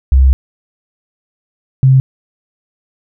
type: tone pair in turn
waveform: sine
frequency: 66 / 132.27 Hz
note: C2 / C3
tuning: +16 / +19 cents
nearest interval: octave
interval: 1203 cents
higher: second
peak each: -4 dBFS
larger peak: neither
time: 0.12-0.33 / 1.83-2 s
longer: first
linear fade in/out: 0 ms
effects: none